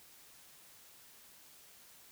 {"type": "silence", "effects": ["white hiss -59 dBFS RMS until 2.11 s"]}